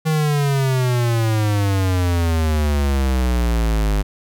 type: exponential sweep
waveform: square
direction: down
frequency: 159.4 to 49.9 Hz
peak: -16 dBFS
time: 0.05-4.03 s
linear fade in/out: 20 ms
effects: none